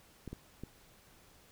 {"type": "clicks", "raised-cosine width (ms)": 3, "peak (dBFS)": -29, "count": 3, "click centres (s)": [0.277, 0.33, 0.636], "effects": ["pink hiss -62 dBFS RMS until 1.51 s"]}